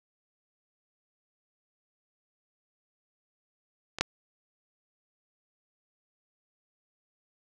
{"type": "clicks", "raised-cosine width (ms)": 0.2, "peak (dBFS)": [-18, -6], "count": 2, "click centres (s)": [3.986, 4.01], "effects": []}